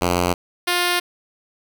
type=tone pair in turn; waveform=5% pulse; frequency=88.4 / 353.6 Hz; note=F2 / F4; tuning=+22 / +22 cents; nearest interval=2 octaves; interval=2400 cents; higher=second; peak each=-6 dBFS; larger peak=neither; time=0.01-0.34 / 0.67-1 s; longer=neither; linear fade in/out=10 ms; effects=none